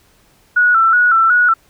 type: tone with vibrato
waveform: sine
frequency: 1396.9 Hz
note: F6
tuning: in tune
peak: -8 dBFS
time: 0.56-1.54 s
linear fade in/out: 10 ms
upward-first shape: square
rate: 2.7 Hz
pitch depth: 76 cents each way
effects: pink hiss -53 dBFS RMS until 1.69 s